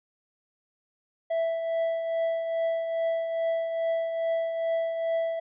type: tone with tremolo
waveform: triangle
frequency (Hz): 660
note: E5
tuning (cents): +2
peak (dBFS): -21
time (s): 1.3-5.4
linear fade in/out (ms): 10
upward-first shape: triangle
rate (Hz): 2.4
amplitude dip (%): 50
effects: resampled to 8000 Hz